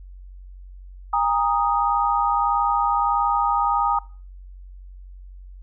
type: chord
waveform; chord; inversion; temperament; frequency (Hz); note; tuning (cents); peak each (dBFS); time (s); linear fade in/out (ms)
sine; Ab suspended second; none; equal with one note detuned; 810.7 / 932.3 / 1244.5; Ab5 / Bb5 / Eb6; -42 / 0 / 0; -22; 1.13-3.99; 5
effects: noise-tail reverb RT60 0.4 s tail -23 dB re dry + added 46 Hz sine -38 dBFS peak until 5.62 s